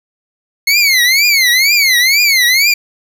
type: tone with vibrato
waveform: 25% pulse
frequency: 2153 Hz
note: C7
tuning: 49 cents sharp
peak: -4 dBFS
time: 0.67-2.74 s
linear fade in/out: 5 ms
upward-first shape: triangle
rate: 2.1 Hz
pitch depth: 230 cents each way
effects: none

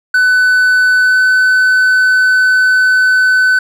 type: tone with pitch glide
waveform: triangle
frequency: 1500 to 1509.6 Hz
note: F#6 to F#6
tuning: +23 to +34 cents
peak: -5 dBFS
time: 0.14-3.59 s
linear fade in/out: 5 ms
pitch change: +11 cents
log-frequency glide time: 0.96-1.19 s
effects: none

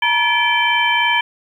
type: tone cluster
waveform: sine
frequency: 892 / 955 / 1718 / 2337 / 3095 Hz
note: A5 / A#5 / A6 / D7 / G7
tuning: +23 / +42 / -42 / -9 / -23 cents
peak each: -27 / -18 / -20 / -18 / -20 dBFS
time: 0.02-1.21 s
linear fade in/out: 5 ms
effects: 8-bit

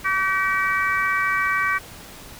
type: harmonic tone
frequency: 382.7 Hz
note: G4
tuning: 42 cents flat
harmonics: 3 / 4 / 5 / 6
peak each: -23 / -24 / -25 / -26 dBFS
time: 0.04-1.79 s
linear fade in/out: 20 ms
effects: pink hiss -41 dBFS RMS until 2.39 s

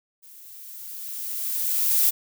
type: noise with level ramp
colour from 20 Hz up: violet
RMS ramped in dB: -48 to -18 dBFS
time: 0.22-2.11 s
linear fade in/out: 20 ms
effects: none

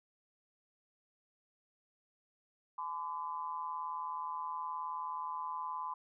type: tone with amplitude modulation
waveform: sine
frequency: 1015 Hz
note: B5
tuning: 47 cents sharp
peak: -33 dBFS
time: 2.78-5.94 s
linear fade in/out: 5 ms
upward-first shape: sine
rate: 159 Hz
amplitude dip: 85%
effects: none

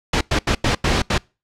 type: noise bursts at uneven times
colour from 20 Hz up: pink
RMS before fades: -17 dBFS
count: 6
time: 0.13-0.21 / 0.31-0.39 / 0.47-0.55 / 0.64-0.75 / 0.84-1.02 / 1.1-1.18 s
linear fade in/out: 5 ms
effects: noise-tail reverb RT60 0.3 s tail -26 dB re dry + low-pass 5000 Hz 12 dB/octave

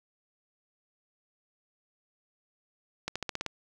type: accelerating click train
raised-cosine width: 0.2 ms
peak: -15 dBFS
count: 7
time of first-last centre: 3.08-3.463 s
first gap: 76 ms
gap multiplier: 0.93
effects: 8-bit

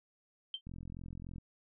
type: tone with exponential decay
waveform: sine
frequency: 3130 Hz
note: G7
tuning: 3 cents flat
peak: -32 dBFS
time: 0.54-0.61 s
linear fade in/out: 2 ms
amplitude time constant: 15 ms
type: click train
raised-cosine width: 5 ms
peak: -34 dBFS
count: 32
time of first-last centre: 0.67-1.383 s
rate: 43.5 Hz
effects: none

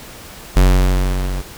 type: tone with level ramp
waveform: square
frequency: 46.25 Hz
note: F#1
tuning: in tune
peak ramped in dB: -7 to -21 dBFS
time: 0.56-1.42 s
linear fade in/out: 10 ms
effects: pink hiss -36 dBFS RMS until 1.57 s

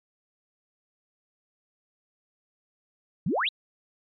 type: exponential sweep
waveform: sine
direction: up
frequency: 138.7 to 4072 Hz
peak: -23 dBFS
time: 3.26-3.49 s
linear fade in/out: 5 ms
effects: MP3 48 kbps

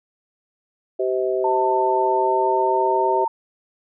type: harmonic tone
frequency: 128.4 Hz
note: C3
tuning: 32 cents flat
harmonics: 3 / 4 / 5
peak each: -21 / -26 / -24 dBFS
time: 0.99-3.25 s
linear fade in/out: 10 ms
type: tone with pitch glide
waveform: sine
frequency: 894 to 911.2 Hz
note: A5 to A#5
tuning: +27 to -40 cents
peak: -19 dBFS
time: 1.44-3.28 s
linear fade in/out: 5 ms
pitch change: +33 cents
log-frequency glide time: 2.01-2.92 s
effects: none

